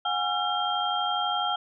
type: tone cluster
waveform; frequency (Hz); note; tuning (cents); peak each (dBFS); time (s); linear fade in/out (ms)
sine; 728 / 820 / 1360 / 3199; F#5 / G#5 / F6 / G7; -28 / -22 / -46 / +34; -30; 0.05-1.56; 5
effects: none